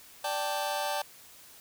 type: chord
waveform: sawtooth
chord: D suspended fourth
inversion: none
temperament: just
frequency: 587.3 / 783.1 / 881 Hz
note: D5 / G5 / A5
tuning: 0 / -2 / +2 cents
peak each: -30 / -30 / -30 dBFS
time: 0.24-1.02 s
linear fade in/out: 5 ms
effects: white hiss -53 dBFS RMS until 1.6 s